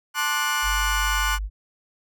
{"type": "chord", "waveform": "30% pulse", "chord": "D dominant seventh", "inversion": "second", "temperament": "just", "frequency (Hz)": [881, 1057.2, 1174.7, 1468.3], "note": ["A5", "C6", "D6", "F#6"], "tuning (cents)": [2, 18, 0, -14], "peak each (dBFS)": [-28, -26, -26, -22], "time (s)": [0.14, 1.39], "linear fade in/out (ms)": 50}
{"type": "tone", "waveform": "sine", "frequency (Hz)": 50.3, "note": "G1", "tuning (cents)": 45, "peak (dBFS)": -25, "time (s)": [0.62, 1.5], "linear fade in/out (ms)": 50}
{"effects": []}